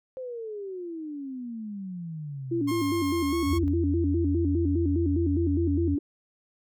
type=exponential sweep; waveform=sine; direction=down; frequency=526 to 63 Hz; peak=-33 dBFS; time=0.17-3.68 s; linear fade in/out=0 ms
type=tone with vibrato; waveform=sine; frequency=310 Hz; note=D#4; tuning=6 cents flat; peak=-24 dBFS; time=2.51-5.99 s; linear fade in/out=10 ms; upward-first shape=square; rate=4.9 Hz; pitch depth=150 cents each way
type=tone with pitch glide; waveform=sawtooth; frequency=1069 to 1092.7 Hz; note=C6 to C#6; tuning=+37 to -25 cents; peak=-29 dBFS; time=2.67-3.59 s; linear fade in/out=20 ms; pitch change=+38 cents; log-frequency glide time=3.26-3.36 s
type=tone; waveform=sine; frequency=85.2 Hz; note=F2; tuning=42 cents flat; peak=-25 dBFS; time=3.46-5.96 s; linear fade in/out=20 ms
effects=none